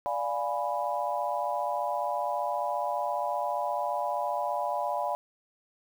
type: chord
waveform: sine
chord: D diminished seventh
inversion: none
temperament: equal with one note detuned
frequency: 587.3 / 702.1 / 830.6 / 987.8 Hz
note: D5 / F5 / Ab5 / Cb6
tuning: 0 / +9 / 0 / 0 cents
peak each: -33 dBFS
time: 0.06-5.15 s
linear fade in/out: 0 ms
effects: 9-bit